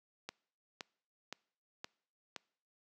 click train, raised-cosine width 0.2 ms, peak -24 dBFS, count 5, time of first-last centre 0.29-2.363 s, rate 1.93 Hz, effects noise-tail reverb RT60 0.6 s tail -25 dB re dry + high-pass 200 Hz 12 dB/octave

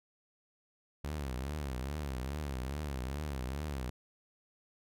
sawtooth tone with vibrato, 69 Hz, C#2, 7 cents flat, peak -32 dBFS, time 1.04-3.9 s, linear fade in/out 5 ms, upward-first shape triangle, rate 2.4 Hz, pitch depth 210 cents each way, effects none

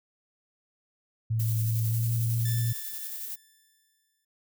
sine tone with pitch glide, 112.1 to 115.79 Hz, A2 to A#2, +33 to -11 cents, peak -24 dBFS, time 1.3-2.73 s, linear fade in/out 10 ms, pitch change +56 cents, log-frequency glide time 1.84-2.14 s
violet noise with tremolo, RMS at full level -36 dBFS, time 1.39-3.36 s, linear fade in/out 10 ms, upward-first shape square, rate 11 Hz, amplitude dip 25%
5% pulse tone with exponential decay, 1760 Hz, A6, in tune, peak -25 dBFS, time 2.45-4.25 s, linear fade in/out 5 ms, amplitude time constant 390 ms
effects none

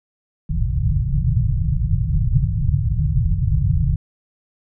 white low-pass noise, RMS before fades -18 dBFS, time 0.49-3.96 s, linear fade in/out 5 ms, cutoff 160 Hz, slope 96 dB/octave, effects none

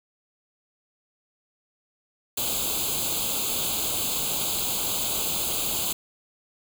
white noise with comb filter, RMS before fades -27 dBFS, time 2.37-5.93 s, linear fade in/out 5 ms, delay 0.27 ms, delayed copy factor +1, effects none

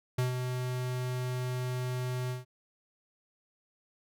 square tone with ADSR envelope, 126.1 Hz, B2, 36 cents sharp, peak -26 dBFS, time 0.18-2.45 s, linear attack 7 ms, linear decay 130 ms, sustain -6 dB, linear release 150 ms, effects none

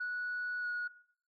sine tone with pitch glide, 1470 to 1454 Hz, F#6 to F#6, -12 to -31 cents, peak -33 dBFS, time 0-0.88 s, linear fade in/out 10 ms, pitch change -19 cents, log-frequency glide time 0.6-0.67 s, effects noise-tail reverb RT60 0.6 s tail -18 dB re dry + tanh soft clip ceiling -31 dBFS

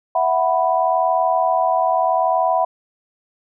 sine chord, E suspended second, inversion none, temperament equal, 659.3 / 740 / 987.8 Hz, E5 / F#5 / B5, 0 / 0 / 0 cents, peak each -19 / -18 / -20 dBFS, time 0.15-2.65 s, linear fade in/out 5 ms, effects none

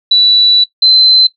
sine tone pair in turn, 3951 / 4071 Hz, B7 / C8, 0 / -48 cents, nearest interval minor second, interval 52 cents, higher second, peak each -4 dBFS, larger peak neither, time 0.11-0.64 / 0.82-1.27 s, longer first, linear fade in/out 5 ms, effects noise-tail reverb RT60 0.1 s tail -17 dB re dry

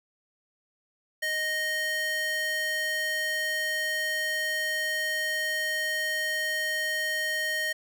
square tone with high-pass filter, 621 Hz, D#5, 3 cents flat, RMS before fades -29 dBFS, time 1.22-7.73 s, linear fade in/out 10 ms, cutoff 1400 Hz, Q 4.9, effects none

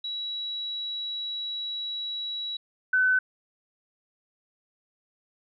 sine tone pair in turn, 3900 / 1511.5 Hz, B7 / F#6, -23 / +36 cents, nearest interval octave + major third, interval 1641 cents, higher first, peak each -30 / -19 dBFS, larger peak second, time 0.04-2.57 / 2.93-3.19 s, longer first, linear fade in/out 5 ms, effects none

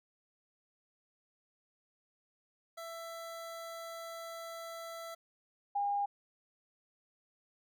25% pulse / sine tone pair in turn, 665 / 809.6 Hz, E5 / G#5, +15 / -44 cents, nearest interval minor third, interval 341 cents, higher second, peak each -39 / -30 dBFS, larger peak second, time 2.77-5.15 / 5.75-6.06 s, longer first, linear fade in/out 10 ms, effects none

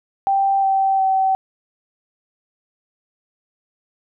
sine tone with pitch steps, 784 / 775 / 766.1 Hz, G5 / G5 / G5, 0 / -20 / -40 cents, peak -14 dBFS, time 0.27-1.35 s, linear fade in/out 0 ms, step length 360 ms, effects none

